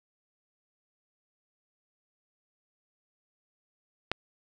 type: click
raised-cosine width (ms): 0.3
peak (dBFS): -11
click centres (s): 4.116
effects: none